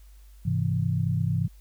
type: chord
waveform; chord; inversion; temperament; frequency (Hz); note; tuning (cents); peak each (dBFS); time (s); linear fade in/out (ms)
sine; Ab augmented; none; equal with one note detuned; 101.87 / 130.81 / 164.81; Ab2 / C3 / E3; -33 / 0 / 0; -27; 0.45-1.48; 10
effects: added 50 Hz sine -47 dBFS peak until 1.6 s + white hiss -63 dBFS RMS until 1.6 s